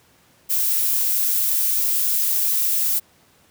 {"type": "noise", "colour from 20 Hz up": "violet", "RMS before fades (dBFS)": -20, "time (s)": [0.49, 3], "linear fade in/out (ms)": 20, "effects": ["pink hiss -56 dBFS RMS until 3.5 s", "high-pass 80 Hz 12 dB/octave"]}